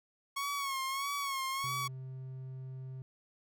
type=tone with vibrato; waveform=sawtooth; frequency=1100 Hz; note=C#6; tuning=14 cents flat; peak=-30 dBFS; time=0.36-1.88 s; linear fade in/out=10 ms; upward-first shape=sine; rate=1.6 Hz; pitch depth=62 cents each way
type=tone; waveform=triangle; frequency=130.81 Hz; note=C3; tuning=in tune; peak=-39 dBFS; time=1.64-3.02 s; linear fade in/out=0 ms
effects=none